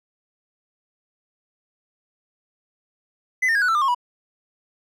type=tone with pitch steps; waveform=triangle; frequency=2019 / 1819.6 / 1639.9 / 1478 / 1332 / 1200.5 / 1082 / 975.1 Hz; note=B6 / A#6 / G#6 / F#6 / E6 / D6 / C#6 / B5; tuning=+38 / -42 / -22 / -2 / +18 / +38 / -42 / -22 cents; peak=-15 dBFS; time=3.42-3.948 s; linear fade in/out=10 ms; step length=66 ms; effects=none